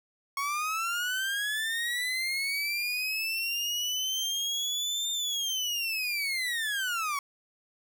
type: linear two-way sweep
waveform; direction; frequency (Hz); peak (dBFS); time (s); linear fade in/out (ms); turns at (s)
30% pulse; up then down; 1100 to 3620 to 1100; -26; 0.37-7.19; 2; 5.11
effects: none